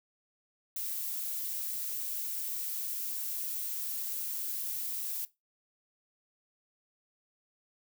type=noise; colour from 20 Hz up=violet; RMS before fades=-36 dBFS; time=0.76-5.25 s; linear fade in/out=2 ms; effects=noise-tail reverb RT60 0.2 s tail -18 dB re dry